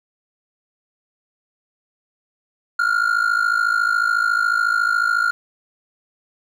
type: ring-modulated tone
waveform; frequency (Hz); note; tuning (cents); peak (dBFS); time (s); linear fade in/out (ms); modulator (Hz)
triangle; 1408; F6; +14; -11; 2.79-5.31; 0; 27
effects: none